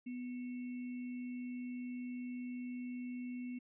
sine tone with sample-and-hold, 247.4 Hz, B3, 3 cents sharp, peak -40 dBFS, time 0.06-3.59 s, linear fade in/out 10 ms, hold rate 2450 Hz, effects resampled to 8000 Hz

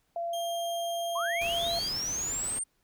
sine tone, 682 Hz, F5, 41 cents flat, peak -30 dBFS, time 0.16-1.79 s, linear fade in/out 2 ms
sawtooth tone with pitch glide, 3206 to 3232 Hz, G7 to G#7, +38 to -48 cents, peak -35 dBFS, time 0.33-1.89 s, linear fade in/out 5 ms, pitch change +14 cents, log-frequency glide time 0.98-1.42 s
sine linear sweep, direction up, 965 to 8900 Hz, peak -30 dBFS, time 1.15-2.64 s, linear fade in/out 10 ms
pink noise, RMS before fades -42 dBFS, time 1.41-2.59 s, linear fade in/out 5 ms
effects pink hiss -73 dBFS RMS until 2.83 s

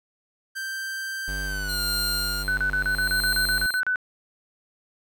45% pulse tone with pitch glide, 1568 to 1421.3 Hz, G6 to F6, 0 to +30 cents, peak -29 dBFS, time 0.55-2.44 s, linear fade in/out 20 ms, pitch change -170 cents, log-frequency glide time 1.45-1.81 s
square tone, 49.2 Hz, G1, 7 cents sharp, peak -31 dBFS, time 1.28-3.66 s, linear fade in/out 0 ms
sawtooth tone with tremolo, 4152 Hz, C8, 14 cents flat, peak -22 dBFS, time 1.68-3.81 s, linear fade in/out 20 ms, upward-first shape sine, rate 0.74 Hz, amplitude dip 95%
sine tone bursts, 1500 Hz, F#6, 23 cents sharp, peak -21 dBFS, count 12, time 2.48-3.958 s, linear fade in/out 0 ms, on 92 ms, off 34 ms
effects none

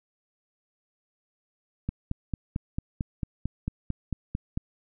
click train, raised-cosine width 5 ms, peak -16 dBFS, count 13, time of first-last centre 1.89-4.575 s, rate 4.47 Hz, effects none

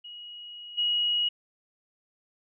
sine tone with level steps, 2900 Hz, F#7, 35 cents flat, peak -40 / -23 dBFS, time 0.04-1.29 s, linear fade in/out 10 ms, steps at 0.77 s, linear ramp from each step 20 ms, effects none

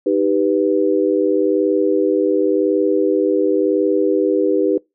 sine chord, Eb augmented, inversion none, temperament equal, 311.1 / 392 / 493.9 Hz, Eb4 / G4 / B4, 0 / 0 / 0 cents, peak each -18 / -17 / -18 dBFS, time 0.06-4.78 s, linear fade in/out 5 ms, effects noise-tail reverb RT60 0.2 s tail -24 dB re dry

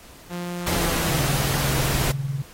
sawtooth tone with pitch glide, 175.7 to 161.12 Hz, F3 to E3, +11 to -39 cents, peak -24 dBFS, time 0.29-1.24 s, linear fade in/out 50 ms, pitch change -150 cents, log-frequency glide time 0.64-1.12 s
pink noise, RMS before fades -25 dBFS, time 0.66-2.12 s, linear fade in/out 10 ms
sine tone with tremolo, 137.7 Hz, C#3, 11 cents flat, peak -20 dBFS, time 1.09-2.42 s, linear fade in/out 2 ms, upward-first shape triangle, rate 20 Hz, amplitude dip 80%
effects pink hiss -47 dBFS RMS until 2.53 s + AAC 48 kbps

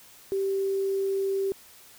sine tone with quantisation, 389.6 Hz, G4, 11 cents flat, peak -24 dBFS, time 0.32-1.52 s, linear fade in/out 0 ms, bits 8, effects white hiss -52 dBFS RMS until 1.98 s

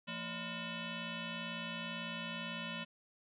sine tone with frequency modulation, 1422 Hz, F6, 31 cents sharp, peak -39 dBFS, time 0.07-2.85 s, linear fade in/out 20 ms, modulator 398 Hz, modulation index 4.7, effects none

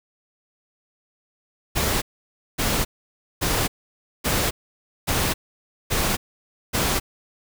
pink noise bursts, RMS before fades -22 dBFS, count 7, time 1.75-7 s, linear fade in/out 20 ms, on 270 ms, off 560 ms, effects none

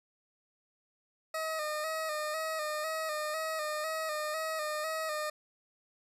20% pulse tone with vibrato, 622.3 Hz, D#5, in tune, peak -28 dBFS, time 1.34-5.3 s, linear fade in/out 5 ms, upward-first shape square, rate 2 Hz, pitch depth 40 cents each way, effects resampled to 32000 Hz

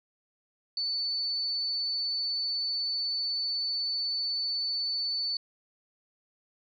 sine tone, 4492 Hz, C#8, 22 cents sharp, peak -28 dBFS, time 0.77-5.37 s, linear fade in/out 2 ms, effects none

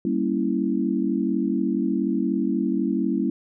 sine chord, G diminished seventh, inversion none, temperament equal, 196 / 233.1 / 277.2 / 329.6 Hz, G3 / Bb3 / Db4 / Fb4, 0 / 0 / 0 / 0 cents, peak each -26 dBFS, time 0.05-3.3 s, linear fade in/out 2 ms, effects none

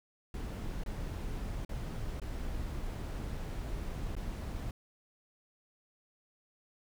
brown noise with dropouts, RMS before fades -38 dBFS, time 0.34-4.71 s, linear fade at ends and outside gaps 2 ms, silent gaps 0.837-0.861 / 1.649-1.692 / 2.199-2.217 / 4.153-4.165 s, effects none

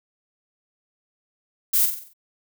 violet noise with echo, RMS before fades -19 dBFS, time 1.73-1.86 s, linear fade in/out 10 ms, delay 46 ms, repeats 6, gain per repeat -6 dB, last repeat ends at 2.136 s, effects none

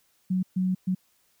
sine tone bursts at uneven times, 185.2 Hz, F#3, 2 cents sharp, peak -22 dBFS, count 3, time 0.3-0.43 / 0.56-0.75 / 0.87-0.95 s, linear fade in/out 10 ms, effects white hiss -67 dBFS RMS until 1.4 s

